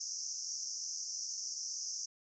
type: band-pass noise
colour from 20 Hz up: pink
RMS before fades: -41 dBFS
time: 0-2.06 s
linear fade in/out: 10 ms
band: 5300 to 6400 Hz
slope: 96 dB/octave
effects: none